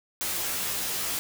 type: noise with comb filter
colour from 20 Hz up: white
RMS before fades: -30 dBFS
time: 0.21-1.19 s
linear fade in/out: 0 ms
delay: 15 ms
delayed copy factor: +0.75
effects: none